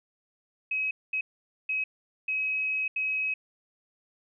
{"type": "tone bursts at uneven times", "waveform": "sine", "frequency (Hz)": 2549, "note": "D#7", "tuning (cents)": 41, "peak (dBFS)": -26, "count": 5, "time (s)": [[0.71, 0.91], [1.13, 1.21], [1.69, 1.84], [2.28, 2.88], [2.96, 3.34]], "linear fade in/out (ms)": 5, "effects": []}